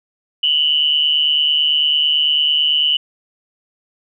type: tone with amplitude modulation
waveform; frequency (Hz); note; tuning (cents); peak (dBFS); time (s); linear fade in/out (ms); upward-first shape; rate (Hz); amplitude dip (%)
sine; 2960; F#7; 0; -9; 0.43-2.97; 5; sine; 149; 75
effects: none